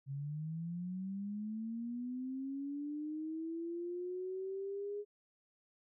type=linear sweep; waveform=sine; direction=up; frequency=134.7 to 415.3 Hz; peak=-38 dBFS; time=0.06-5.05 s; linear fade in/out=50 ms; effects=none